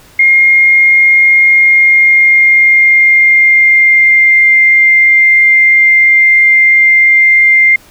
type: tone with pitch glide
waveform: sine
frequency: 2132 to 2101 Hz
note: C7 to C7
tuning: +32 to +7 cents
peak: -3 dBFS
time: 0.19-7.76 s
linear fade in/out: 5 ms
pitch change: -25 cents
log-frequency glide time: 1.48-4.44 s
effects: pink hiss -41 dBFS RMS until 7.9 s